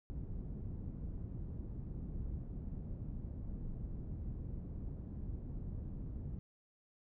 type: low-pass noise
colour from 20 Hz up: pink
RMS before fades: -43 dBFS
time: 0.1-6.39 s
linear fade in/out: 0 ms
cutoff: 190 Hz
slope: 12 dB/octave
effects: none